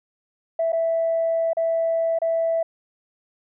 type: tone with dropouts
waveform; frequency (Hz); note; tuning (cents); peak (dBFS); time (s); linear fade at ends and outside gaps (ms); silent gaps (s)
sine; 659.3; E5; 0; -18; 0.59-2.63; 5; 0.722-0.729 / 1.533-1.569 / 2.188-2.217
effects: tanh soft clip ceiling -14 dBFS